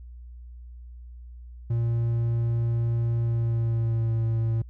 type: tone with pitch glide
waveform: triangle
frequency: 116.54 to 113.42 Hz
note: A#2 to A#2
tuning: 0 to -47 cents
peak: -20 dBFS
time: 1.7-4.62 s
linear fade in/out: 5 ms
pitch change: -47 cents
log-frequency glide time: 3.19-4.16 s
effects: added 60 Hz sine -40 dBFS peak until 4.69 s